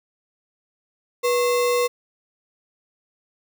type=tone with sample-and-hold; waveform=sine; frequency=487.5 Hz; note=B4; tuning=23 cents flat; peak=-17 dBFS; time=1.23-1.88 s; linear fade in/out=20 ms; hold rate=1575 Hz; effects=none